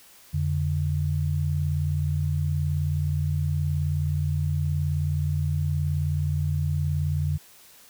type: tone pair together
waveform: sine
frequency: 86.84 / 145.9 Hz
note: F2 / D3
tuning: -9 / -11 cents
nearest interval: major sixth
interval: 898 cents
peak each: -25 dBFS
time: 0.33-7.38 s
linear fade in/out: 20 ms
effects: white hiss -52 dBFS RMS until 7.89 s